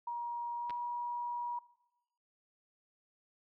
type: tone with pitch glide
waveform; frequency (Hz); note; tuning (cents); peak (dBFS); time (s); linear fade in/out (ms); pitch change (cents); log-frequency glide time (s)
sine; 950 to 960.5; A#5 to B5; +33 to -48; -35; 0.07-1.59; 5; +19; 0.57-0.71
type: clicks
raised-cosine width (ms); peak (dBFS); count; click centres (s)
0.3; -31; 2; 0.697 / 0.706
effects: noise-tail reverb RT60 0.9 s tail -18 dB re dry